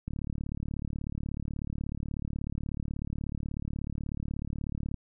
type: click train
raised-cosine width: 5 ms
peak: -22 dBFS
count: 178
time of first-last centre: 0.08-4.943 s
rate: 36.4 Hz
effects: none